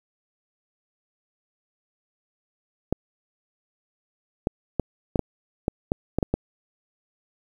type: clicks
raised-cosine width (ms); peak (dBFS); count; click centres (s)
2; -8; 10; 2.926 / 4.471 / 4.797 / 5.158 / 5.193 / 5.681 / 5.919 / 6.186 / 6.228 / 6.34
effects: 8-bit